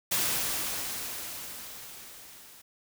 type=noise with level ramp; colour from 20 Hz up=white; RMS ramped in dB=-27 to -52 dBFS; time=0.11-2.62 s; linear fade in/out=10 ms; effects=none